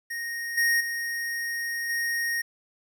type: tone with level steps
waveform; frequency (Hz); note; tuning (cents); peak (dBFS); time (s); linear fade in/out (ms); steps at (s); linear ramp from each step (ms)
square; 1863; A#6; -2; -31 / -21 / -29 / -26; 0.1-2.42; 10; 0.57 / 0.8 / 1.89; 10
effects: 10-bit